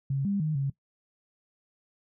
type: tone with pitch steps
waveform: sine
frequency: 137 / 200 / 154.7 / 137.8 Hz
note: C#3 / G3 / D#3 / C#3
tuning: -20 / +35 / -10 / -10 cents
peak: -25 dBFS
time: 0.1-0.7 s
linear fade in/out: 5 ms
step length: 150 ms
effects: noise-tail reverb RT60 0.1 s tail -19 dB re dry